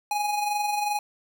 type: tone with amplitude modulation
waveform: square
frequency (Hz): 830.6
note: G#5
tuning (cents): 0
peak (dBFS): -23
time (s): 0.11-0.99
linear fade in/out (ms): 2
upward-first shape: sine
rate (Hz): 22.6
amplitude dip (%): 45
effects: none